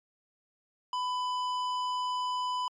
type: tone with hard clipping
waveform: sine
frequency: 999 Hz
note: B5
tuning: 20 cents sharp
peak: -31 dBFS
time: 0.93-2.68 s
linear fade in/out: 2 ms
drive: 14 dB
effects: low-pass 6000 Hz 12 dB/octave + MP3 64 kbps